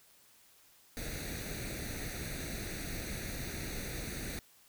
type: noise with comb filter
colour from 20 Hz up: pink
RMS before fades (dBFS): -40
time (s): 0.97-4.39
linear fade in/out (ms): 0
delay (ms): 0.48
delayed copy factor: +0.75
effects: white hiss -63 dBFS RMS until 4.68 s